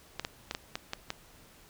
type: clicks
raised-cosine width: 0.2 ms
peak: -16 dBFS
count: 7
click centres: 0.196 / 0.249 / 0.511 / 0.549 / 0.755 / 0.934 / 1.104 s
effects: pink hiss -57 dBFS RMS until 1.69 s